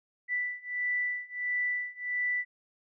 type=beating tone pair; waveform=sine; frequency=1975.5 / 1977 Hz; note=B6 / B6; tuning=0 / +1 cents; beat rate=1.5 Hz; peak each=-33 / -32 dBFS; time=0.28-2.45 s; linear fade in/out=50 ms; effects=none